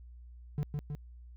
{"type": "tone with echo", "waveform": "triangle", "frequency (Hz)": 146.83, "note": "D3", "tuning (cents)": 0, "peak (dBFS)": -27, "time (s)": [0.58, 0.63], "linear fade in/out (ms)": 0, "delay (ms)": 160, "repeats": 2, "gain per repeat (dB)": -3, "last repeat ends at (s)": 0.95, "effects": ["added 60 Hz sine -48 dBFS peak until 1.36 s"]}